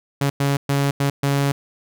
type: tone bursts at uneven times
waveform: sawtooth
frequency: 140.2 Hz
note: C#3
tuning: 20 cents sharp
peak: -13 dBFS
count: 5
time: 0.21-0.3 / 0.4-0.57 / 0.69-0.91 / 1-1.1 / 1.23-1.52 s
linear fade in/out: 5 ms
effects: none